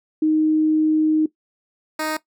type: tone pair in turn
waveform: sine / 10% pulse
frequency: 311.1 / 311.1 Hz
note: D#4 / D#4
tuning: 0 / 0 cents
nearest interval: unison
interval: 0 cents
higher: neither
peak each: -14 dBFS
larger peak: neither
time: 0.22-1.26 / 1.99-2.17 s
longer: first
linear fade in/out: 5 ms
effects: noise-tail reverb RT60 0.1 s tail -17 dB re dry